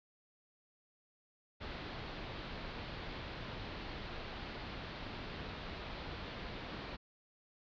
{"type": "low-pass noise", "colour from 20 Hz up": "pink", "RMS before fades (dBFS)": -45, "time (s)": [1.6, 6.97], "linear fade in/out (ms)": 20, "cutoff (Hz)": 4500, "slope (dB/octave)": 48, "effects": []}